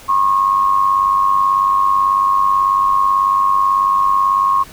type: tone with amplitude modulation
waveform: sine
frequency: 1085 Hz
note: C#6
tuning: 37 cents flat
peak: -8 dBFS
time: 0.08-4.64 s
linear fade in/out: 20 ms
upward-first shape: sine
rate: 98.2 Hz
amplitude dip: 60%
effects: pink hiss -39 dBFS RMS until 4.72 s